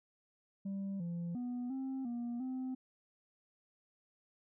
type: tone with pitch steps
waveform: sine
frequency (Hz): 196.1 / 171.4 / 245.6 / 265.2 / 238.6 / 258.2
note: G3 / F3 / B3 / C4 / A#3 / C4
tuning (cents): +1 / -32 / -9 / +23 / +41 / -23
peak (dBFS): -34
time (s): 0.65-2.75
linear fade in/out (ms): 10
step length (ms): 350
effects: tanh soft clip ceiling -36 dBFS